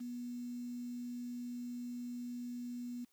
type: tone with quantisation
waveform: sine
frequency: 243.2 Hz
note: B3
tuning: 26 cents flat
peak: -40 dBFS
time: 0-3.05 s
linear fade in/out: 10 ms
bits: 10
effects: white hiss -75 dBFS RMS until 3.12 s